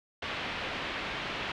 white low-pass noise, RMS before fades -36 dBFS, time 0.22-1.52 s, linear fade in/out 5 ms, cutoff 3200 Hz, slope 24 dB/octave, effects none

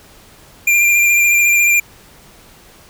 square tone with vibrato, 2386 Hz, D7, 27 cents sharp, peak -10 dBFS, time 0.67-1.8 s, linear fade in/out 5 ms, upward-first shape triangle, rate 14 Hz, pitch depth 23 cents each way, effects pink hiss -44 dBFS RMS until 2.89 s

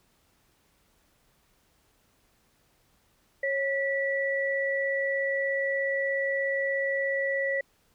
sine tone pair together, 548 / 1952.8 Hz, C#5 / B6, -20 / -20 cents, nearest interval octave + minor seventh, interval 2200 cents, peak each -28 dBFS, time 3.43-7.61 s, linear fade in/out 5 ms, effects pink hiss -67 dBFS RMS until 7.94 s

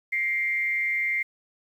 sine tone with frequency modulation, 2100 Hz, C7, 6 cents sharp, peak -23 dBFS, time 0.12-1.23 s, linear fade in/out 10 ms, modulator 189 Hz, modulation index 0.43, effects 9-bit

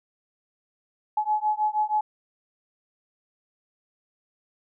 sine beating tone pair, 848 / 854.3 Hz, G#5 / G#5, +36 / +49 cents, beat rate 6.3 Hz, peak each -25 dBFS, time 1.17-2.01 s, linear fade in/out 5 ms, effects none

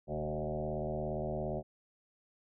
sine tone with frequency modulation, 374.8 Hz, F#4, 22 cents sharp, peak -33 dBFS, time 0.07-1.63 s, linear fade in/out 50 ms, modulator 77.3 Hz, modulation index 4.1, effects none

